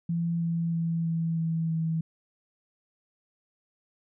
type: tone with pitch steps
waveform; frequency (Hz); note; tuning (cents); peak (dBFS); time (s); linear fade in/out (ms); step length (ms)
sine; 168.7 / 167.34 / 165.99 / 164.66 / 163.33 / 162.01; E3 / E3 / E3 / E3 / E3 / E3; +40 / +26 / +12 / -2 / -16 / -30; -25; 0.09-2.01; 5; 320
effects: none